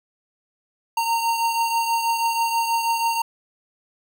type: beating tone pair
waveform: square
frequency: 920 / 926.2 Hz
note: A#5 / A#5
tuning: -23 / -11 cents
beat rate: 6.2 Hz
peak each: -21 / -29 dBFS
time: 0.97-3.22 s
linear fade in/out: 5 ms
effects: none